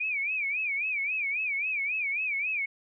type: tone with vibrato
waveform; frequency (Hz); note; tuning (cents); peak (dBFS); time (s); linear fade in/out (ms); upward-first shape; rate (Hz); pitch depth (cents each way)
sine; 2379; D7; +22; -27; 0-2.66; 10; sine; 3.7; 150
effects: none